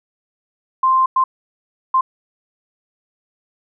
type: tone bursts at uneven times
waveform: sine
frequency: 1046.5 Hz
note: C6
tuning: in tune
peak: -11 dBFS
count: 3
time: 0.83-1.06 / 1.16-1.24 / 1.94-2.01 s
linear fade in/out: 5 ms
effects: none